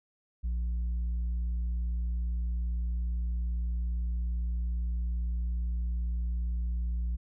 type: tone with tanh clipping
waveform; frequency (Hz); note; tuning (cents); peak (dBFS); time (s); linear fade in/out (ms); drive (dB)
sine; 58.8; A#1; +16; -29; 0.43-7.17; 20; 3
effects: none